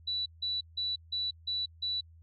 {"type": "tone bursts", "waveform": "sine", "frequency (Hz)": 3951, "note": "B7", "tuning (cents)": 0, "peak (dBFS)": -30, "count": 6, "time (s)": [0.07, 2.01], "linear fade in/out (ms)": 10, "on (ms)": 190, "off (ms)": 160, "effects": ["added 82 Hz sine -53 dBFS peak until 2.22 s", "AAC 48 kbps"]}